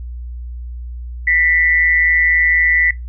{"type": "tone with amplitude modulation", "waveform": "sine", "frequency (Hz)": 1975.5, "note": "B6", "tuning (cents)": 0, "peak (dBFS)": -8, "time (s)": [1.27, 2.91], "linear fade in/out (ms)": 5, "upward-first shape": "sine", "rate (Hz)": 164, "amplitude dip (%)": 65, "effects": ["noise-tail reverb RT60 0.2 s tail -21 dB re dry", "added 60 Hz sine -25 dBFS peak until 3.08 s"]}